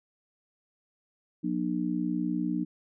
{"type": "harmonic tone", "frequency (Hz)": 60, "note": "B1", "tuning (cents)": -49, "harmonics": [3, 4, 5], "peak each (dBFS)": [-32, -32, -30], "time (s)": [1.43, 2.65], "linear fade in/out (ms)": 20, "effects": []}